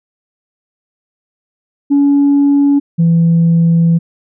sine tone pair in turn, 283.1 / 167.02 Hz, C#4 / E3, +37 / +23 cents, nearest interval major sixth, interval 914 cents, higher first, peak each -5 dBFS, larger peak neither, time 1.9-2.8 / 2.98-3.99 s, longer second, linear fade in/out 20 ms, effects tanh soft clip ceiling -4 dBFS

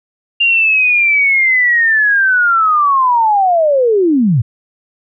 sine linear sweep, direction down, 2801 to 102.2 Hz, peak -8 dBFS, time 0.4-4.42 s, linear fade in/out 10 ms, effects none

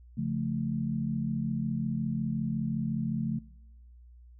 sine chord, Db augmented, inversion none, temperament equal with one note detuned, 140.36 / 174.61 / 220 Hz, Db3 / F3 / A3, +22 / 0 / 0 cents, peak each -33 / -34 / -32 dBFS, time 0.17-3.39 s, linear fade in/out 10 ms, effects noise-tail reverb RT60 1.0 s tail -24 dB re dry + added 60 Hz sine -50 dBFS peak until 4.39 s

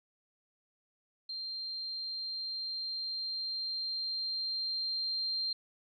sine tone with level ramp, 4173 Hz, C8, 5 cents flat, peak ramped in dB -37 to -31 dBFS, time 1.29-5.53 s, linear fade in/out 5 ms, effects none

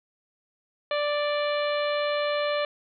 harmonic tone, 587.3 Hz, D5, in tune, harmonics 1 / 2 / 3 / 4 / 5 / 6 / 7, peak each -25 / -32 / -35 / -36 / -38 / -39 / -40 dBFS, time 0.91-2.65 s, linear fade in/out 2 ms, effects none

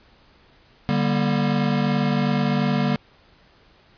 square chord, G minor, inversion second, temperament equal with one note detuned, 146.83 / 196 / 238.8 Hz, D3 / G3 / Bb3, 0 / 0 / +42 cents, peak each -24 dBFS, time 0.89-2.96 s, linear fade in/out 0 ms, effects pink hiss -55 dBFS RMS until 3.97 s + resampled to 11025 Hz

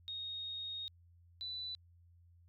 sine tone pair in turn, 3729 / 3981 Hz, A#7 / B7, 0 / +13 cents, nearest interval minor second, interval 113 cents, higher second, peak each -40 / -40 dBFS, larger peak neither, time 0.08-0.88 / 1.41-1.75 s, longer first, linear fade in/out 0 ms, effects added 86 Hz sine -61 dBFS peak until 2.48 s

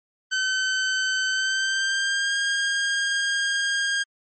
sawtooth tone with pitch glide, 1531 to 1615.5 Hz, G6 to G#6, -41 to -48 cents, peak -18 dBFS, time 0.31-4.04 s, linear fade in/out 20 ms, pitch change +93 cents, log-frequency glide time 1.3-2.35 s, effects MP3 32 kbps

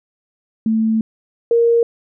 sine tone pair in turn, 221.6 / 466.8 Hz, A3 / A#4, +13 / +2 cents, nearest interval octave + minor second, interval 1289 cents, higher second, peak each -13 / -10 dBFS, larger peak second, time 0.66-1.01 / 1.51-1.83 s, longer first, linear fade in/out 2 ms, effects none

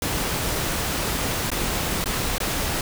pink noise with dropouts, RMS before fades -25 dBFS, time 0.02-2.81 s, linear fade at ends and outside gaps 2 ms, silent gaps 1.503-1.516 / 2.042-2.058 / 2.382-2.402 s, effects none

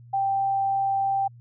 sine tone, 784 Hz, G5, in tune, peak -21 dBFS, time 0.13-1.28 s, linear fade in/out 10 ms, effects added 119 Hz sine -45 dBFS peak until 1.4 s

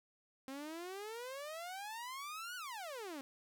sawtooth exponential two-way sweep, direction up then down, 261.6 to 1504 to 261.6 Hz, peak -40 dBFS, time 0.48-3.21 s, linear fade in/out 0 ms, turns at 2.56 s, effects none

